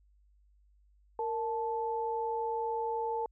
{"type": "tone pair together", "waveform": "sine", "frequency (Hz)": [462, 874.4], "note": ["A#4", "A5"], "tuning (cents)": [-16, -11], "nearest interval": "major seventh", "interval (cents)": 1105, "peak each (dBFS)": [-34, -33], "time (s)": [1.19, 3.26], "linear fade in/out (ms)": 2, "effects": ["added 50 Hz sine -62 dBFS peak until 3.31 s"]}